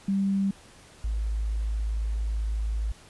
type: tone pair in turn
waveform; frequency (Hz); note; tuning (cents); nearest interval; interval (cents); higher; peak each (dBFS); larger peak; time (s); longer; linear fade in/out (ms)
sine; 196 / 53.74; G3 / A1; 0 / -40; octave + minor seventh; 2240; first; -22 / -25; first; 0.08-0.51 / 1.04-2.92; second; 5
effects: pink hiss -52 dBFS RMS until 3.09 s + resampled to 24000 Hz